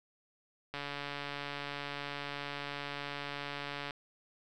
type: click train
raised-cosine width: 0.3 ms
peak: -23 dBFS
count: 454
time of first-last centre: 0.74-3.908 s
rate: 143 Hz
effects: none